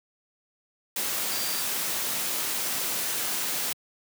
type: tone in noise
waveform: sine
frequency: 4711 Hz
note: D8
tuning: 5 cents sharp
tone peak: -36 dBFS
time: 1.31-1.62 s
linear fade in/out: 5 ms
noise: white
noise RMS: -29 dBFS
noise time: 0.96-3.73 s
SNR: -10 dB
effects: high-pass 150 Hz 12 dB/octave